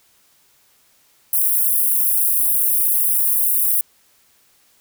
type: high-pass noise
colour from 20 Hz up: white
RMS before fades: -17 dBFS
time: 1.33-3.81 s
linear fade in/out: 2 ms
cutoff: 9700 Hz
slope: 48 dB/octave
effects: white hiss -57 dBFS RMS until 4.8 s